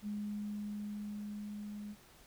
sine tone with level ramp, 207.7 Hz, G#3, in tune, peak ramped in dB -36 to -42 dBFS, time 0.02-1.96 s, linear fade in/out 50 ms, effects pink hiss -61 dBFS RMS until 2.26 s

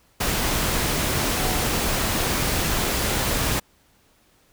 sine tone in noise, 740 Hz, F#5, in tune, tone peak -33 dBFS, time 1.36-1.65 s, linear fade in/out 10 ms, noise pink, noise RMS -23 dBFS, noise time 0.2-3.6 s, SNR -13 dB, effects pink hiss -60 dBFS RMS until 4.52 s

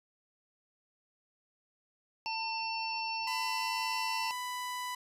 harmonic tone, 899 Hz, A5, 37 cents sharp, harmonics 1 / 3 / 5 / 6, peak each -36 / -38 / -44 / -41 dBFS, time 2.26-4.31 s, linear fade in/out 0 ms
sawtooth tone with pitch glide, 1001 to 994.1 Hz, B5 to B5, +23 to +11 cents, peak -32 dBFS, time 3.27-4.95 s, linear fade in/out 5 ms, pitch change -12 cents, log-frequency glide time 3.95-4.46 s
effects resampled to 32000 Hz

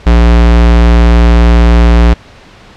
square tone, 58.27 Hz, A#1, in tune, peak -3 dBFS, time 0.06-2.14 s, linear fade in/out 10 ms, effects pink hiss -36 dBFS RMS until 2.76 s + low-pass 4000 Hz 12 dB/octave

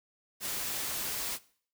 white noise, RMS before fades -35 dBFS, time 0.4-1.39 s, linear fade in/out 50 ms, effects noise-tail reverb RT60 0.5 s tail -19 dB re dry

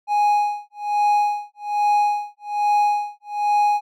triangle tone with tremolo, 829 Hz, G#5, 3 cents flat, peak -12 dBFS, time 0.07-3.81 s, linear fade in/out 50 ms, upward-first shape sine, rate 1.2 Hz, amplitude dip 100%, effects none

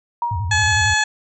sine tone with exponential decay, 948 Hz, A#5, 29 cents sharp, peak -16 dBFS, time 0.22-0.78 s, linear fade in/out 2 ms, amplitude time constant 120 ms
sine tone with vibrato, 94.4 Hz, F#2, 35 cents sharp, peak -20 dBFS, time 0.31-0.94 s, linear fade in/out 5 ms, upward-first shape square, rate 11 Hz, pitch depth 210 cents each way
harmonic tone, 854 Hz, G#5, 48 cents sharp, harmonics 1 / 2 / 3 / 4 / 5 / 7 / 8 / 9, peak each -22 / -17 / -26 / -26 / -27 / -31 / -27 / -32 dBFS, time 0.51-1.04 s, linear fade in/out 5 ms
effects none

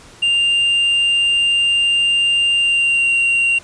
triangle tone with pitch glide, 2794 to 2762 Hz, F7 to F7, 0 to -20 cents, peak -11 dBFS, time 0.22-3.59 s, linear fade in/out 10 ms, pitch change -20 cents, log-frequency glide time 2.55-3.1 s, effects pink hiss -42 dBFS RMS until 3.63 s + resampled to 22050 Hz

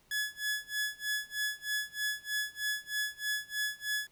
sawtooth tone with tremolo, 1700 Hz, G#6, 40 cents sharp, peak -26 dBFS, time 0.11-4.07 s, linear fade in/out 2 ms, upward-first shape sine, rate 3.2 Hz, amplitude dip 95%, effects pink hiss -67 dBFS RMS until 4.11 s

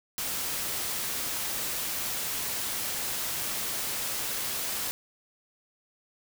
white noise, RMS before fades -32 dBFS, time 0.18-4.91 s, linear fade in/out 0 ms, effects none

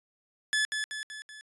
sawtooth tone with echo, 1723 Hz, A6, 37 cents flat, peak -21 dBFS, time 0.53-0.65 s, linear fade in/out 0 ms, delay 190 ms, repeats 4, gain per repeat -5 dB, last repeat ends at 1.41 s, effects resampled to 24000 Hz

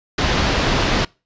pink low-pass noise, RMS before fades -18 dBFS, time 0.18-1.05 s, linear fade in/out 5 ms, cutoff 5200 Hz, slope 24 dB/octave, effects noise-tail reverb RT60 0.3 s tail -25 dB re dry + resampled to 16000 Hz

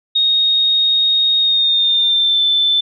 sine tone with pitch glide, 3729 to 3530 Hz, A#7 to A7, 0 to +5 cents, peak -11 dBFS, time 0.15-2.81 s, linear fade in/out 10 ms, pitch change -95 cents, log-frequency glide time 1.39-2.43 s, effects none

